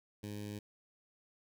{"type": "tone with notch filter", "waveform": "15% pulse", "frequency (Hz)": 103.83, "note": "G#2", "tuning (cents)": 0, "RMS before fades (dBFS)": -43, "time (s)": [0.23, 0.59], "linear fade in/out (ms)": 5, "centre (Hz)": 1200, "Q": 0.86, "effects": []}